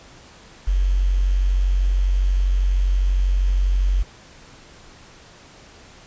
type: tone with quantisation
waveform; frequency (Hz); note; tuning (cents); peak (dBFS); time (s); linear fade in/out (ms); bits
sine; 46.25; F#1; 0; -15; 0.67-4.03; 10; 7
effects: pink hiss -46 dBFS RMS until 6.06 s + resampled to 16000 Hz